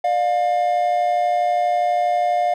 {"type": "tone pair together", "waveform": "triangle", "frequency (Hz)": [597, 709.3], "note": ["D5", "F5"], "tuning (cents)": [28, 27], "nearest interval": "minor third", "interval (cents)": 299, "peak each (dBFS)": [-21, -15], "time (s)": [0.04, 2.54], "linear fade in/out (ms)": 5, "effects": []}